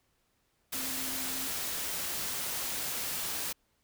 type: tone in noise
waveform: sine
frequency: 262.3 Hz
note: C4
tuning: 4 cents sharp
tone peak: -44 dBFS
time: 0.74-1.48 s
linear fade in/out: 10 ms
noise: white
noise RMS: -35 dBFS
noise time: 0.72-3.53 s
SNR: -12 dB
effects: pink hiss -74 dBFS RMS until 3.83 s